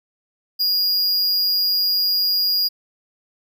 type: tone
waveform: square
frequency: 4856 Hz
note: D#8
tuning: 43 cents flat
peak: -17 dBFS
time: 0.59-2.69 s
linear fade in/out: 20 ms
effects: none